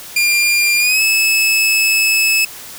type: tone with pitch glide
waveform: sawtooth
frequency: 2399 to 2601 Hz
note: D7 to E7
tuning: +36 to -24 cents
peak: -8 dBFS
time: 0.16-2.45 s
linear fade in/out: 5 ms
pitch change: +140 cents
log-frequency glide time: 0.79-1.02 s
effects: white hiss -33 dBFS RMS until 2.78 s